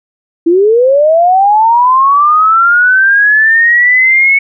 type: linear sweep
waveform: sine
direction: up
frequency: 323.4 to 2217 Hz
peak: -4 dBFS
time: 0.46-4.39 s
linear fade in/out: 10 ms
effects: none